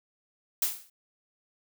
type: noise with exponential decay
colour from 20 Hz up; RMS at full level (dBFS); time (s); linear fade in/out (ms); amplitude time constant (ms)
blue; -23; 0.62-0.9; 5; 60
effects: none